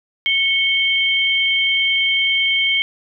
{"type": "tone pair together", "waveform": "sine", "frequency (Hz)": [2207, 3145], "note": ["C#7", "G7"], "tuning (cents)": [-8, 5], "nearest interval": "tritone", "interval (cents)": 613, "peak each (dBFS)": -17, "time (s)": [0.26, 2.82], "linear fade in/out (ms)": 0, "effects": []}